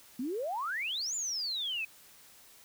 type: exponential two-way sweep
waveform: sine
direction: up then down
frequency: 233.1 to 7260 to 2492 Hz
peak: -32 dBFS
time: 0.19-1.85 s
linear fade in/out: 5 ms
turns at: 1.15 s
effects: white hiss -57 dBFS RMS until 2.64 s